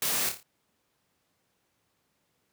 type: noise with echo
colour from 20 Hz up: white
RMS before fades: -29 dBFS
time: 0.02-0.29 s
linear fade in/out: 2 ms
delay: 28 ms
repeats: 5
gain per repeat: -6 dB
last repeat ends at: 0.43 s
effects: pink hiss -74 dBFS RMS until 2.52 s + high-pass 100 Hz 12 dB/octave